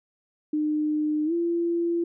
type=tone with pitch glide; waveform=sine; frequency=303.4 to 340.6 Hz; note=D#4 to F4; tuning=-44 to -43 cents; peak=-22 dBFS; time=0.53-2.04 s; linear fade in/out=5 ms; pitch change=+201 cents; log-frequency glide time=1.25-1.33 s; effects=none